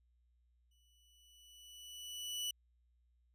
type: tone with exponential growth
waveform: sawtooth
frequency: 2960 Hz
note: F#7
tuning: in tune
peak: -33 dBFS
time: 0.71-2.51 s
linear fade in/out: 5 ms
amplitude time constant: 390 ms
effects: added 60 Hz sine -70 dBFS peak until 3.34 s + resampled to 32000 Hz